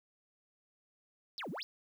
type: exponential two-way sweep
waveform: sine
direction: down then up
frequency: 5410 to 146.83 to 5410 Hz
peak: -38 dBFS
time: 1.38-1.63 s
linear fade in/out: 0 ms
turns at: 1.5 s
effects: tanh soft clip ceiling -34 dBFS + 11-bit